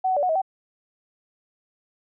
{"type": "tone with pitch steps", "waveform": "sine", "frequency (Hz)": [751, 747, 579, 732, 639, 766], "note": ["F#5", "F#5", "D5", "F#5", "D#5", "G5"], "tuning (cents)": [26, 16, -25, -19, 46, -40], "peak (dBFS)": -19, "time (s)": [0.04, 0.418], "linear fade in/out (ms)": 10, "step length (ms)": 63, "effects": []}